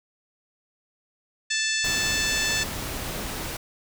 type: harmonic tone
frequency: 879 Hz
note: A5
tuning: 2 cents flat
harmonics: 2 / 3 / 4 / 5 / 6 / 7 / 8 / 9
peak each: -28 / -30 / -31 / -32 / -33 / -33 / -34 / -35 dBFS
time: 1.5-2.64 s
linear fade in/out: 10 ms
type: noise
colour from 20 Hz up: pink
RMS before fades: -32 dBFS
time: 1.84-3.57 s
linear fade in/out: 5 ms
effects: none